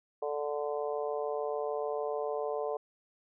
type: harmonic tone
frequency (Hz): 146.83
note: D3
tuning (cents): 0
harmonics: 3 / 4 / 5 / 6 / 7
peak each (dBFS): -34 / -36 / -39 / -47 / -43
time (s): 0.22-2.77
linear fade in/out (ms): 5
effects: none